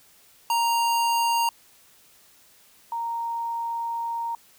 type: tone pair in turn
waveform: square / sine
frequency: 932.3 / 928.8 Hz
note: A#5 / A#5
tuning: 0 / -7 cents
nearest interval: unison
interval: 7 cents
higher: first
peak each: -21 / -26 dBFS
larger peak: first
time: 0.5-1.49 / 2.92-4.35 s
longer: second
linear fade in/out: 2 ms
effects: white hiss -56 dBFS RMS until 4.58 s